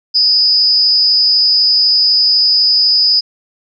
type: tone with amplitude modulation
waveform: sine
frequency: 4978 Hz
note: D#8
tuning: in tune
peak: -4 dBFS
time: 0.14-3.21 s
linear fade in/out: 20 ms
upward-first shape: sine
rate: 232 Hz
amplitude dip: 80%
effects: none